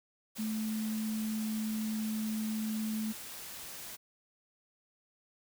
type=tone in noise; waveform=sine; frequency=217.9 Hz; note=A3; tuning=17 cents flat; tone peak=-32 dBFS; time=0.38-3.13 s; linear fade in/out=20 ms; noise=white; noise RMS=-45 dBFS; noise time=0.35-3.97 s; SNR=+10 dB; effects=none